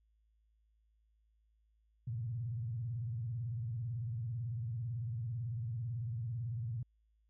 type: tone with vibrato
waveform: sine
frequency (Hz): 116.54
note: A#2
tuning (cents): 0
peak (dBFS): -36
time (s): 2.07-6.83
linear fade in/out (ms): 5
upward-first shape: square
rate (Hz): 18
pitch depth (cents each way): 140
effects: added 54 Hz sine -70 dBFS peak until 7.29 s